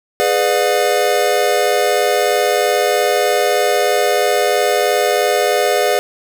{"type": "chord", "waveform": "square", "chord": "G# diminished seventh", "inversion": "none", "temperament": "just", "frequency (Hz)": [415.3, 498.4, 598, 717.6], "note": ["G#4", "B4", "D5", "F5"], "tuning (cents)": [0, 16, 31, 47], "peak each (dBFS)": -19, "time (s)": [0.2, 5.99], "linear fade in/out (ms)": 0, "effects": []}